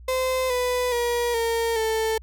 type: tone with pitch steps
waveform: 35% pulse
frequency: 516 / 496.7 / 478.1 / 460.2 / 443 Hz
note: C5 / B4 / A#4 / A#4 / A4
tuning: -24 / +10 / +44 / -22 / +12 cents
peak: -20 dBFS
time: 0.08-2.18 s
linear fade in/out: 5 ms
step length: 420 ms
effects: added 60 Hz sine -41 dBFS peak until 2.22 s